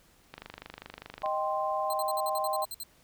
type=click train; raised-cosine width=0.3 ms; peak=-25 dBFS; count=24; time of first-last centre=0.34-1.26 s; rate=25 Hz
type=chord; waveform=sine; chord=C minor; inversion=first; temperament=equal; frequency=622.3 / 784 / 1046.5 Hz; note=Eb5 / G5 / C6; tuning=0 / 0 / 0 cents; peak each=-32 dBFS; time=1.23-2.65 s; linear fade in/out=10 ms
type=tone bursts; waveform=5% pulse; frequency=4125 Hz; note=C8; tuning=25 cents flat; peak=-29 dBFS; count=11; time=1.9-2.834 s; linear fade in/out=2 ms; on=34 ms; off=56 ms
effects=pink hiss -62 dBFS RMS until 3.03 s